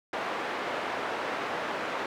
pink band-pass noise, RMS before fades -33 dBFS, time 0.13-2.06 s, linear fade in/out 2 ms, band 440 to 2000 Hz, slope 12 dB/octave, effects none

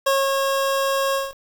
25% pulse tone with ADSR envelope, 545 Hz, C#5, 29 cents flat, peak -12 dBFS, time 0.06-1.34 s, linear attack 9 ms, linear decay 200 ms, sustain -3 dB, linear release 200 ms, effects 7-bit

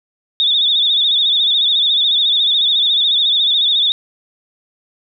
sine tone with vibrato, 3583 Hz, A7, 31 cents sharp, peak -11 dBFS, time 0.4-3.92 s, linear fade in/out 0 ms, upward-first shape sine, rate 14 Hz, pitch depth 87 cents each way, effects none

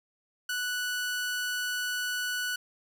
sawtooth tone, 1480 Hz, F#6, in tune, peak -26 dBFS, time 0.49-2.56 s, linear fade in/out 5 ms, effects none

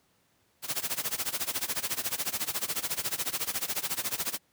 white noise with tremolo, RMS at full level -29 dBFS, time 0.62-4.39 s, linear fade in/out 50 ms, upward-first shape sine, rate 14 Hz, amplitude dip 90%, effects pink hiss -69 dBFS RMS until 4.52 s + high-pass 80 Hz 12 dB/octave

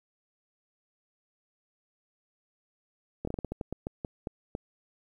slowing click train, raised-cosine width 2 ms, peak -20 dBFS, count 13, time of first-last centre 3.25-4.551 s, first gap 24 ms, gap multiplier 1.25, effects 10-bit

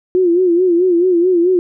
sine tone with vibrato, 354.9 Hz, F4, 28 cents sharp, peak -9 dBFS, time 0.15-1.59 s, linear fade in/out 0 ms, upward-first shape sine, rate 4.6 Hz, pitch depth 91 cents each way, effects none

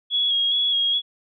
sine tone with vibrato, 3322 Hz, G#7, in tune, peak -18 dBFS, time 0.1-1.02 s, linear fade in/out 50 ms, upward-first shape square, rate 2.4 Hz, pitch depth 23 cents each way, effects none

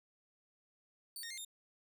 15% pulse tone with pitch steps, 4536 / 1848 / 2112 / 3655 Hz, C#8 / A#6 / C7 / A#7, +39 / -16 / +16 / -35 cents, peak -37 dBFS, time 1.16-1.448 s, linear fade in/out 2 ms, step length 72 ms, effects none

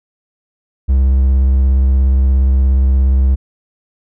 triangle tone with vibrato, 66.1 Hz, C2, 18 cents sharp, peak -6 dBFS, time 0.88-3.36 s, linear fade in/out 20 ms, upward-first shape square, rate 17 Hz, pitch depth 25 cents each way, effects none

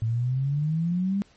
sine exponential sweep, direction up, 110 to 203.2 Hz, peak -22 dBFS, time 0.02-1.22 s, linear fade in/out 0 ms, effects pink hiss -59 dBFS RMS until 1.36 s + MP3 32 kbps

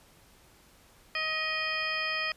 harmonic tone with a mistuned harmonic, 630 Hz, D#5, 21 cents sharp, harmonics 1 / 2 / 3 / 4 / 5 / 7 / 8, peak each -41 / -37 / -34 / -33 / -39 / -44 / -38 dBFS, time 1.15-2.32 s, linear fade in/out 2 ms, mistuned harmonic 4, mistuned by -32 cents, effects pink hiss -59 dBFS RMS until 2.36 s + resampled to 32000 Hz

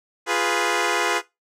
10% pulse chord, F diminished, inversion none, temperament equal, 349.2 / 415.3 / 493.9 Hz, F4 / Ab4 / Cb5, 0 / 0 / 0 cents, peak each -16 dBFS, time 0.26-1.22 s, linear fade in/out 50 ms, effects noise-tail reverb RT60 0.2 s tail -18 dB re dry + low-pass 9000 Hz 12 dB/octave

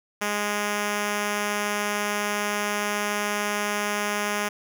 5% pulse tone, 206.9 Hz, G#3, 6 cents flat, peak -13 dBFS, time 0.21-4.49 s, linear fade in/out 10 ms, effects none

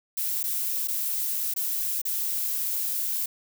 violet noise with dropouts, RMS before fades -28 dBFS, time 0.17-3.26 s, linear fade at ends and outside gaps 5 ms, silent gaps 0.431-0.438 / 0.875-0.882 / 1.539-1.562 / 2.017-2.052 s, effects none

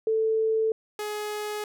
sine / sawtooth tone pair in turn, 442.1 / 420.4 Hz, A4 / G#4, +8 / +21 cents, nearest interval minor second, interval 87 cents, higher first, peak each -21 / -26 dBFS, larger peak first, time 0.07-0.72 / 0.99-1.64 s, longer neither, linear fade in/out 2 ms, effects none

